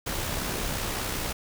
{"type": "noise with amplitude modulation", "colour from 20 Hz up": "pink", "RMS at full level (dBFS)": -29, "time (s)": [0.06, 1.33], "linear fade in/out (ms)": 10, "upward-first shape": "sine", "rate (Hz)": 65.1, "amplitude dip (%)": 35, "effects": []}